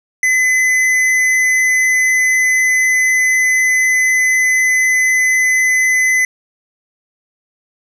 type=tone with hard clipping; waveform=triangle; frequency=2024 Hz; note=B6; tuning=42 cents sharp; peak=-12 dBFS; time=0.23-6.25 s; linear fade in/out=2 ms; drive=13 dB; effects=none